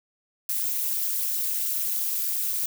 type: noise with amplitude modulation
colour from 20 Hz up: violet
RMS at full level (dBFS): -23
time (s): 0.49-2.66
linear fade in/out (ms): 2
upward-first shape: sine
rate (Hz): 219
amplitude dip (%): 90
effects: none